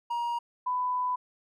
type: tone pair in turn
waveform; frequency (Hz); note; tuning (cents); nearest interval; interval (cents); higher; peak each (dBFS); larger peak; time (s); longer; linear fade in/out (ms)
triangle / sine; 947 / 997.7; A#5 / B5; +27 / +17; minor second; 90; second; -26; neither; 0.1-0.39 / 0.66-1.16; second; 10
effects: none